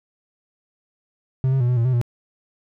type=tone with pitch steps; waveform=triangle; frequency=131.2 / 134 / 121.6 / 124.6 / 116.3 / 128.3 / 119.8 Hz; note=C3 / C3 / B2 / B2 / A#2 / C3 / A#2; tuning=+5 / +42 / -26 / +16 / -4 / -34 / +48 cents; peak=-14 dBFS; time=1.44-2.014 s; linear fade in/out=0 ms; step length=82 ms; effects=none